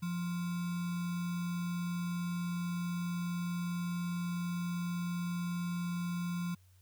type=tone with sample-and-hold; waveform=sine; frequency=174.7 Hz; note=F3; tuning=1 cent sharp; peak=-33 dBFS; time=0.02-6.55 s; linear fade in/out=10 ms; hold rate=1225 Hz; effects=added 92 Hz sine -60 dBFS peak until 6.81 s + white hiss -71 dBFS RMS until 6.81 s